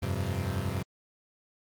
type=chord; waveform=35% pulse; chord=F suspended second; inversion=none; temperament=equal; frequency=87.31 / 98 / 130.81 Hz; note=F2 / G2 / C3; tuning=0 / 0 / 0 cents; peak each=-32 / -30 / -33 dBFS; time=0.02-0.83 s; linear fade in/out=10 ms; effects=Opus 32 kbps